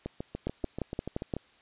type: two click trains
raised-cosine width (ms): 2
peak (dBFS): -17 / -21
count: 6 / 10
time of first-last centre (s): 0.47-1.338 / 0.06-1.366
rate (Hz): 5.76 / 6.89
effects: white hiss -61 dBFS RMS until 1.61 s + resampled to 8000 Hz